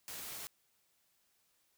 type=noise; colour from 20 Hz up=white; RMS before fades=-45 dBFS; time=0.08-0.47 s; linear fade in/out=0 ms; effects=white hiss -75 dBFS RMS until 1.77 s